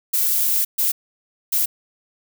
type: noise bursts at uneven times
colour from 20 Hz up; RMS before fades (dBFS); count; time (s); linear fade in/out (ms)
violet; -19; 3; 0.13-0.65 / 0.78-0.92 / 1.52-1.66; 10
effects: none